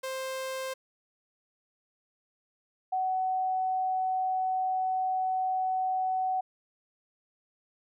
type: tone pair in turn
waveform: sawtooth / sine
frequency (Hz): 525 / 749.6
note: C5 / F#5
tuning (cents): +6 / +22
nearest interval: tritone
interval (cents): 616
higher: second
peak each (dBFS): -29 / -26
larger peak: second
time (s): 0.03-0.74 / 2.92-6.41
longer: second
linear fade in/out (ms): 10
effects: none